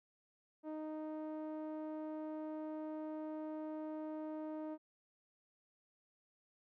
sawtooth tone with low-pass filter, 310 Hz, D#4, 6 cents flat, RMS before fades -44 dBFS, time 0.63-4.78 s, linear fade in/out 50 ms, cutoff 760 Hz, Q 1.2, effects none

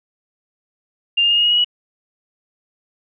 sine tone with pitch steps, 2798 / 2819 / 2840 / 2862 / 2883 / 2905 / 2927 Hz, F7 / F7 / F7 / F7 / F#7 / F#7 / F#7, +3 / +16 / +28 / +42 / -46 / -32 / -19 cents, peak -12 dBFS, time 1.17-1.646 s, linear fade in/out 10 ms, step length 68 ms, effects none

